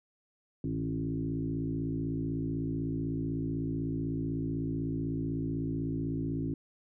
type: tone with frequency modulation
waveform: sine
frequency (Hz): 210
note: G#3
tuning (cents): +19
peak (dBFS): -30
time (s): 0.64-6.54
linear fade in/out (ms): 2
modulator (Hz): 56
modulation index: 2.2
effects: none